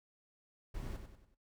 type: noise with echo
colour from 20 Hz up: brown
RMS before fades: -42 dBFS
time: 0.74-0.97 s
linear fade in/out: 10 ms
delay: 95 ms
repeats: 4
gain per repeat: -7 dB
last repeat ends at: 1.35 s
effects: noise-tail reverb RT60 0.2 s tail -18 dB re dry

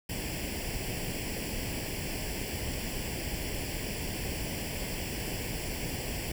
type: noise with comb filter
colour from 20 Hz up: pink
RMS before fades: -35 dBFS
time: 0.09-6.32 s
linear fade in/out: 5 ms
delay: 0.39 ms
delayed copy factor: +0.8
effects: none

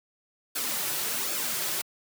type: noise with flanger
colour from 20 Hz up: white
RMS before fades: -30 dBFS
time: 0.55-1.82 s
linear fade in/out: 10 ms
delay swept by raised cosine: 1 to 4.4 ms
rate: 1.3 Hz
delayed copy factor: -0.55
effects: high-pass 150 Hz 12 dB/octave

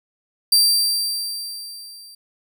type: tone with level ramp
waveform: sawtooth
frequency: 4699 Hz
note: D8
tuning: in tune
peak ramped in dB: -8 to -38 dBFS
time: 0.52-2.15 s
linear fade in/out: 5 ms
effects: none

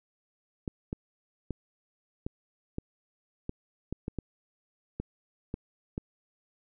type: clicks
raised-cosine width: 3 ms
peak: -20 dBFS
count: 12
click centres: 0.678 / 0.929 / 1.507 / 2.265 / 2.784 / 3.494 / 3.926 / 4.081 / 4.187 / 5 / 5.541 / 5.979 s
effects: none

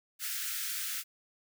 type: high-pass noise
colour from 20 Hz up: white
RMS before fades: -36 dBFS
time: 0.19-1.04 s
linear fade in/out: 50 ms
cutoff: 1300 Hz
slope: 96 dB/octave
effects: none

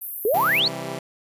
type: high-pass noise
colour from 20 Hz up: white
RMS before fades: -27 dBFS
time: 0.01-0.6 s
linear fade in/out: 10 ms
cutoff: 12000 Hz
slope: 48 dB/octave
type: exponential sweep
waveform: sine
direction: up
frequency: 392 to 4600 Hz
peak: -17 dBFS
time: 0.25-0.68 s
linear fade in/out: 2 ms
type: chord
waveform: 10% pulse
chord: C major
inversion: none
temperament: equal with one note detuned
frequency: 131.87 / 164.81 / 196 Hz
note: C3 / E3 / G3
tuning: +14 / 0 / 0 cents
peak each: -25 / -25 / -28 dBFS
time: 0.34-0.99 s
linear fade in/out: 2 ms
effects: resampled to 32000 Hz

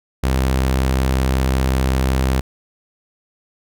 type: tone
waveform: sawtooth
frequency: 65.4 Hz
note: C2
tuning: in tune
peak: -11 dBFS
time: 0.23-2.41 s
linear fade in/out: 10 ms
effects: none

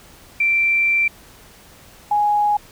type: tone pair in turn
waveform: sine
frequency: 2349 / 830.5 Hz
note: D7 / G#5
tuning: 0 / 0 cents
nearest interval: octave + tritone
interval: 1800 cents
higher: first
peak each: -14 dBFS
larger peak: neither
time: 0.4-1.08 / 2.11-2.57 s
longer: first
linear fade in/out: 5 ms
effects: pink hiss -46 dBFS RMS until 2.71 s

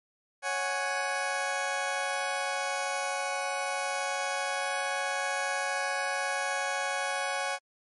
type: chord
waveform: 20% pulse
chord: C# suspended fourth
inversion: none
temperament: just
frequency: 554.4 / 739.2 / 831.5 Hz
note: C#5 / F#5 / G#5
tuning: 0 / -2 / +2 cents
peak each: -29 dBFS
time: 0.42-7.59 s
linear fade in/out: 50 ms
effects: MP3 48 kbps

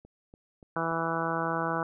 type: click train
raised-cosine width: 2 ms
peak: -37 dBFS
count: 4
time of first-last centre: 0.05-0.917 s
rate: 3.46 Hz
type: harmonic tone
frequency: 164.81 Hz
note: E3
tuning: in tune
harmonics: 1 / 2 / 3 / 4 / 5 / 6 / 7 / 8 / 9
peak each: -36 / -36 / -36 / -36 / -36 / -36 / -36 / -36 / -36 dBFS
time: 0.76-1.83 s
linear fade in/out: 2 ms
effects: none

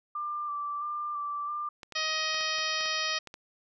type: tone with vibrato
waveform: sine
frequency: 1180 Hz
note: D6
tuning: 8 cents sharp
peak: -31 dBFS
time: 0.15-1.69 s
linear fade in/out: 5 ms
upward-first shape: square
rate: 1.5 Hz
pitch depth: 19 cents each way
type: clicks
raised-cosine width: 0.2 ms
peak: -26 dBFS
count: 9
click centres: 1.832 / 1.923 / 2.345 / 2.409 / 2.585 / 2.809 / 2.858 / 3.273 / 3.341 s
type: harmonic tone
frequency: 628 Hz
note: D#5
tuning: 16 cents sharp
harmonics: 1 / 2 / 3 / 4 / 5 / 6 / 7 / 8 / 9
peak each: -41 / -36 / -35 / -36 / -36 / -39 / -38 / -36 / -39 dBFS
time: 1.95-3.19 s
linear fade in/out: 10 ms
effects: none

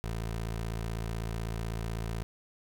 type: tone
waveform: 20% pulse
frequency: 56 Hz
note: A1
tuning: 31 cents sharp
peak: -28 dBFS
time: 0.04-2.23 s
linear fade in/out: 0 ms
effects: none

